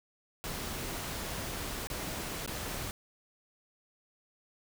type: noise with dropouts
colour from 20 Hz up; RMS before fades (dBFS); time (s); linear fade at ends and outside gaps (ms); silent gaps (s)
pink; -38; 0.44-2.91; 0; 1.871-1.901 / 2.461-2.476
effects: none